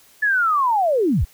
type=linear sweep; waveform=sine; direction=down; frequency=1741 to 34.03 Hz; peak=-15 dBFS; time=0.22-1.25 s; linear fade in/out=10 ms; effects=white hiss -52 dBFS RMS until 1.33 s